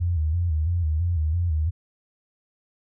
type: tone with vibrato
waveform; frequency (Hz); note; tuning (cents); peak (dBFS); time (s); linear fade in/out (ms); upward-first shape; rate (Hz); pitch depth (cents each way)
sine; 82.2; E2; -4; -20; 0-1.71; 20; square; 3; 99
effects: none